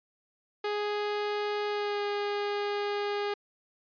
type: tone with pitch glide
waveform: sawtooth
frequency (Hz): 415.3 to 409.6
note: G#4 to G#4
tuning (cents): 0 to -24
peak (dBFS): -25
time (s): 0.64-3.34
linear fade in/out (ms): 5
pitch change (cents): -24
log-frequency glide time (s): 1.68-2.02
effects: resampled to 11025 Hz